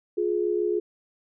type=tone pair together; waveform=sine; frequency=353.2 / 420 Hz; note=F4 / G#4; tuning=+20 / +19 cents; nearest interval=minor third; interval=299 cents; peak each=-25 dBFS; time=0.17-0.8 s; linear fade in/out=10 ms; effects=none